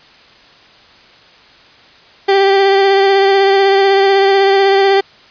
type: tone with vibrato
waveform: 30% pulse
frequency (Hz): 392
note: G4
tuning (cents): 0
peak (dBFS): -5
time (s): 2.28-5.01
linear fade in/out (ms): 10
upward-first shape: sine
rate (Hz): 16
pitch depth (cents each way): 21
effects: white hiss -43 dBFS RMS until 5.3 s + resampled to 11025 Hz